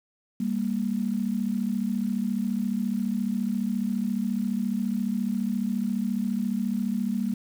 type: tone pair together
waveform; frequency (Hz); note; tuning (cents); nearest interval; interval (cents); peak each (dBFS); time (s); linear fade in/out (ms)
sine; 198.73 / 233.2; G3 / A#3; +24 / +1; minor third; 277; -27; 0.4-7.34; 5
effects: 8-bit